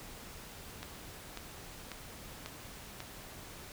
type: click train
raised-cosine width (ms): 0.2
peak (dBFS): -24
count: 5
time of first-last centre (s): 0.83-3.004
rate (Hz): 1.84
effects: pink hiss -49 dBFS RMS until 3.72 s

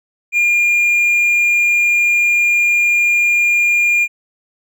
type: tone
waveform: triangle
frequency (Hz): 2411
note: D7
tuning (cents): +45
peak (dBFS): -9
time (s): 0.32-4.08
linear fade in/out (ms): 50
effects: none

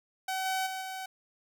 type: tone with level steps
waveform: sawtooth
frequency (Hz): 758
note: F#5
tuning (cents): +42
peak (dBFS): -27 / -25 / -31 / -33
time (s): 0.28-1.06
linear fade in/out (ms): 5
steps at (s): 0.45 / 0.66 / 0.81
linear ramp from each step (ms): 10
effects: none

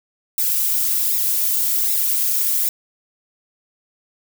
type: noise with flanger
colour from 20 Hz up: violet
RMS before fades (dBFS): -19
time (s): 0.38-2.69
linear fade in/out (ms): 2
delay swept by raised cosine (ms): 0.65 to 4.45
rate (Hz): 1.3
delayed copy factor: -0.9
effects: none

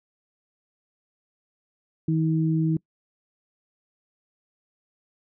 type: tone pair together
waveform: sine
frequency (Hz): 159.9 / 319.1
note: D#3 / D#4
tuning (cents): +48 / +44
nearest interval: octave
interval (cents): 1196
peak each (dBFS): -21 / -25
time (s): 2.08-2.77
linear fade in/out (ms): 5
effects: noise-tail reverb RT60 0.1 s tail -24 dB re dry

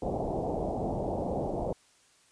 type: low-pass noise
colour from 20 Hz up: white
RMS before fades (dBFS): -32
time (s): 0.02-1.73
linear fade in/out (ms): 5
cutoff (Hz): 780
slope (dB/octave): 48
effects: white hiss -63 dBFS RMS until 2.31 s + resampled to 22050 Hz

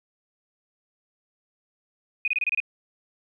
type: tone bursts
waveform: sine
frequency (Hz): 2489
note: D#7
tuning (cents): 0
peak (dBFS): -21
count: 7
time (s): 2.25-2.602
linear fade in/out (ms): 2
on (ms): 28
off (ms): 26
effects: 10-bit

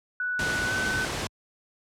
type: tone with pitch glide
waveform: sine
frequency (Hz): 1480 to 1513.7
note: F#6 to F#6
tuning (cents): 0 to +39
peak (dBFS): -26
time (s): 0.2-1.05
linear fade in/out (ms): 2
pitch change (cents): +39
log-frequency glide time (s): 0.65-0.72
type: noise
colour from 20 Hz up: pink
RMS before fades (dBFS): -30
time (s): 0.39-1.27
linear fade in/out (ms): 2
effects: high-pass 60 Hz 12 dB/octave + low-pass 8000 Hz 12 dB/octave

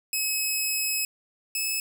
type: tone pair in turn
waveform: 10% pulse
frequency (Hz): 2565 / 2595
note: E7 / E7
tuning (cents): -48 / -28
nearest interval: unison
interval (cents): 20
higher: second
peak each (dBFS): -16 / -17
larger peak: first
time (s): 0.13-1.05 / 1.55-1.8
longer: first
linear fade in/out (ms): 2
effects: none

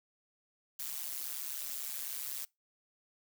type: noise with amplitude modulation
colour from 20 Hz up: blue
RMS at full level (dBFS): -36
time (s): 0.79-2.45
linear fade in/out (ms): 5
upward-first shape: sine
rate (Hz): 140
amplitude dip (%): 95
effects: noise-tail reverb RT60 0.2 s tail -23 dB re dry

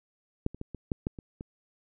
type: clicks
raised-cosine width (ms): 3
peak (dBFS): -14 / -29 / -23 / -25 / -15 / -16 / -28 / -26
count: 8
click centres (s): 0.464 / 0.546 / 0.614 / 0.747 / 0.918 / 1.069 / 1.188 / 1.409
effects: none

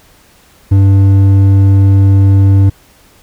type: tone with hard clipping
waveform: sine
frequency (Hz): 97.8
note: G2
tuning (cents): -4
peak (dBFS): -5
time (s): 0.71-2.7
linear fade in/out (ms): 10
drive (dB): 6
effects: pink hiss -45 dBFS RMS until 3.22 s

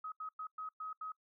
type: tone bursts at uneven times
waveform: sine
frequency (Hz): 1268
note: D#6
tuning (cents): +32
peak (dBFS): -40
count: 6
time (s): 0.04-0.12 / 0.2-0.29 / 0.39-0.47 / 0.58-0.69 / 0.8-0.93 / 1.01-1.12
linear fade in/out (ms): 5
effects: noise-tail reverb RT60 0.1 s tail -22 dB re dry

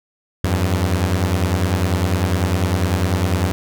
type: beating tone pair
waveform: sawtooth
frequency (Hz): 85.8 / 95.8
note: F2 / G2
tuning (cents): -30 / -39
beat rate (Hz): 10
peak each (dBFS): -15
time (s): 0.44-3.52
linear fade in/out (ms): 0
effects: none

